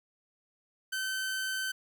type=tone; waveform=sawtooth; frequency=1536 Hz; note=G6; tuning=36 cents flat; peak=-28 dBFS; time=0.92-1.72 s; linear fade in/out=10 ms; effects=none